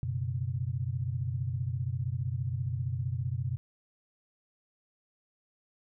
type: chord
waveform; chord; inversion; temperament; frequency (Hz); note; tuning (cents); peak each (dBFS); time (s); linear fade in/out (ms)
sine; F# suspended fourth; none; equal; 92.5 / 123.47 / 138.59; F#2 / B2 / C#3; 0 / 0 / 0; -35 / -32 / -37; 0.03-3.57; 0
effects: none